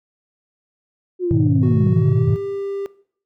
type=linear sweep; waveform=sine; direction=down; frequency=370 to 77.78 Hz; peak=-17 dBFS; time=1.19-2.33 s; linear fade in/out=50 ms
type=chord; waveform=sine; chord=G# minor; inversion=none; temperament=equal; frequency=103.83 / 123.47 / 155.56 Hz; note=G#2 / B2 / D#3; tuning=0 / 0 / 0 cents; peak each=-18 dBFS; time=1.31-2.36 s; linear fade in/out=0 ms
type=tone with pitch glide; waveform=triangle; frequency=370 to 396.6 Hz; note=F#4 to G4; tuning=0 to +20 cents; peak=-21 dBFS; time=1.63-2.86 s; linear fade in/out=0 ms; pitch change=+120 cents; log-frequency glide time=1.9-2.37 s
effects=noise-tail reverb RT60 0.6 s tail -20 dB re dry + tanh soft clip ceiling -5 dBFS